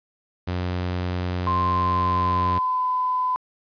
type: tone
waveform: sawtooth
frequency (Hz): 90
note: F#2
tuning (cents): -47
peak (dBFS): -20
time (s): 0.47-2.59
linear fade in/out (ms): 10
type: tone with pitch glide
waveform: sine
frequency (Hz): 1046.5 to 1009.1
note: C6 to B5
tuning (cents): 0 to +37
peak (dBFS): -20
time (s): 1.47-3.36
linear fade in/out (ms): 0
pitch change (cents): -63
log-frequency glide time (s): 1.62-2.84
effects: resampled to 11025 Hz + 9-bit